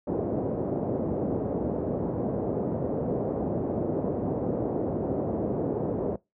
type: low-pass noise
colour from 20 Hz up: white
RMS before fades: -28 dBFS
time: 0.07-6.16 s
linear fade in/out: 5 ms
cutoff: 550 Hz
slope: 24 dB/octave
effects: noise-tail reverb RT60 0.2 s tail -22 dB re dry + high-pass 100 Hz 12 dB/octave